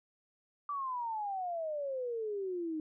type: exponential sweep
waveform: sine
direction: down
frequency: 1174.7 to 305.8 Hz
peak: -34 dBFS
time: 0.69-2.8 s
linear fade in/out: 2 ms
effects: none

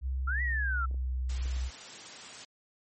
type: tone with pitch glide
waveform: sine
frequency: 65.41 to 63.47 Hz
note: C2 to B1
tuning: 0 to +48 cents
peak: -29 dBFS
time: 0.01-1.71 s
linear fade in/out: 50 ms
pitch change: -52 cents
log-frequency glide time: 0.23-1.17 s
type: linear two-way sweep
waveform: sine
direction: up then down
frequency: 1313 to 1975.5 to 1313 Hz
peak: -30 dBFS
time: 0.27-0.86 s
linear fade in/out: 10 ms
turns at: 0.42 s
type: clicks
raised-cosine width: 2 ms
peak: -39 dBFS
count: 4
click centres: 0.912 / 0.944 / 1.458 / 1.565 s
type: high-pass noise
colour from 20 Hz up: white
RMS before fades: -45 dBFS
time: 1.29-2.45 s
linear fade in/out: 5 ms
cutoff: 110 Hz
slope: 12 dB/octave
effects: MP3 32 kbps

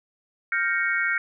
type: chord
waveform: sine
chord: G half-diminished seventh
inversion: third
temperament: equal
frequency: 1396.9 / 1568 / 1864.7 / 2217 Hz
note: F6 / G6 / Bb6 / Db7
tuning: 0 / 0 / 0 / 0 cents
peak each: -27 dBFS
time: 0.52-1.18 s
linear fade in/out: 2 ms
effects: none

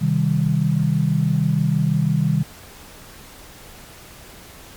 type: chord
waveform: sine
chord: C minor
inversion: none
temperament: just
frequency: 130.81 / 156.98 / 196.22 Hz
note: C3 / Eb3 / G3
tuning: 0 / +16 / +2 cents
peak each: -21 / -18 / -22 dBFS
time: 0.01-2.43 s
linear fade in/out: 10 ms
effects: pink hiss -42 dBFS RMS until 4.76 s + MP3 96 kbps

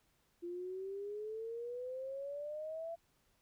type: exponential sweep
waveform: sine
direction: up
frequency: 343.3 to 676 Hz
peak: -40 dBFS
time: 0.42-2.96 s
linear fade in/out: 20 ms
effects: pink hiss -75 dBFS RMS until 3.41 s

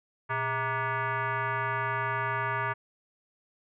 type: tone with frequency modulation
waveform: sine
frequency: 120.2 Hz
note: B2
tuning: 46 cents flat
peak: -27 dBFS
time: 0.29-2.74 s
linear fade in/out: 20 ms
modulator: 528 Hz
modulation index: 3.3
effects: none

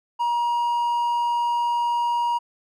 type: tone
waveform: triangle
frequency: 951 Hz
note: A#5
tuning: 34 cents sharp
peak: -18 dBFS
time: 0.19-2.39 s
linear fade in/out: 20 ms
effects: none

